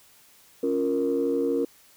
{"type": "chord", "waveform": "sine", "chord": "Bb minor", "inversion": "first", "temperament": "equal", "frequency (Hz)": [277.2, 349.2, 466.2], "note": ["Db4", "F4", "Bb4"], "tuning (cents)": [0, 0, 0], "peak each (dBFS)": [-26, -28, -24], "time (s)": [0.63, 1.65], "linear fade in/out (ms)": 5, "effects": ["tanh soft clip ceiling -15 dBFS", "white hiss -56 dBFS RMS until 1.96 s"]}